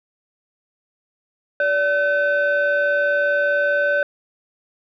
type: tone pair together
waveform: sine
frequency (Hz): 578.1 / 1523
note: D5 / F#6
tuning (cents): -27 / +50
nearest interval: octave + perfect fourth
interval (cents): 1677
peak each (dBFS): -17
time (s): 1.6-4.03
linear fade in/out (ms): 2
effects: tanh soft clip ceiling -12 dBFS